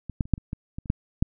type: clicks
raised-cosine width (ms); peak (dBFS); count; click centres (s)
5; -21 / -10 / -29 / -7 / -27 / -18 / -21 / -28 / -9 / -8; 10; 0.097 / 0.208 / 0.255 / 0.337 / 0.379 / 0.531 / 0.785 / 0.858 / 0.901 / 1.225
effects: none